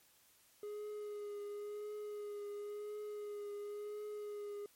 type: tone with vibrato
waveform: triangle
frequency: 415.3 Hz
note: G#4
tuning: in tune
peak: -40 dBFS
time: 0.63-4.66 s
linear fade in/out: 2 ms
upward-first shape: triangle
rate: 0.95 Hz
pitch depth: 25 cents each way
effects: white hiss -68 dBFS RMS until 4.75 s + MP3 64 kbps